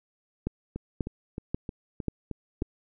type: two click trains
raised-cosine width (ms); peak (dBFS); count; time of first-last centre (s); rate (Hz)
3; -21 / -15; 7 / 5; 0.76-2.623 / 0.47-2.621; 3.22 / 1.86
effects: none